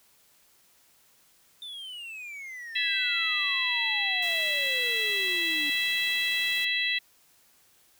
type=exponential sweep; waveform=triangle; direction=down; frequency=3600 to 285.6 Hz; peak=-36 dBFS; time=1.62-5.7 s; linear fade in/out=2 ms
type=harmonic tone; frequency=659.3 Hz; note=E5; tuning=in tune; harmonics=3 / 4 / 5 / 6; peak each=-29 / -30 / -31 / -32 dBFS; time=2.75-6.99 s; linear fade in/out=10 ms
type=noise; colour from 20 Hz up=white; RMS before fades=-43 dBFS; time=4.22-6.65 s; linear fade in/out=5 ms
effects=white hiss -62 dBFS RMS until 7.99 s